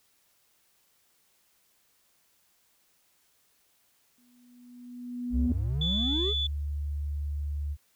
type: tone with exponential growth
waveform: sine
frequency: 244.9 Hz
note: B3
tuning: 14 cents flat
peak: -23 dBFS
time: 4.18-5.52 s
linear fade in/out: 2 ms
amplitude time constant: 290 ms
type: exponential sweep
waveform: triangle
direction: up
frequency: 55 to 443.3 Hz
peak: -27 dBFS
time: 5.3-6.34 s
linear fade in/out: 50 ms
type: tone with pitch glide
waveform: sine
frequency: 67.6 to 72.87 Hz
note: C#2 to D2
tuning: -43 to -13 cents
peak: -29 dBFS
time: 5.31-7.77 s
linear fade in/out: 50 ms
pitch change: +130 cents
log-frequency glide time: 6.04-6.46 s
type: tone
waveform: sine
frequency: 3465 Hz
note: A7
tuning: 27 cents flat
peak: -27 dBFS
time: 5.81-6.47 s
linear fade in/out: 5 ms
effects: tanh soft clip ceiling -15 dBFS + white hiss -68 dBFS RMS until 7.95 s